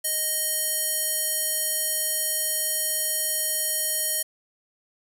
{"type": "tone with band-pass filter", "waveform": "square", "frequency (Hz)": 622.3, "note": "D#5", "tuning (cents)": 0, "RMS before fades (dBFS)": -26, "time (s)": [0.04, 4.23], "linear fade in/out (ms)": 10, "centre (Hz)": 11000, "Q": 2.3, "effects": []}